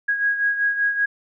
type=beating tone pair; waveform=sine; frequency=1647 / 1652.2 Hz; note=G#6 / G#6; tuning=-15 / -9 cents; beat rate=5.2 Hz; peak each=-19 / -26 dBFS; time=0.08-1.06 s; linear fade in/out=10 ms; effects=none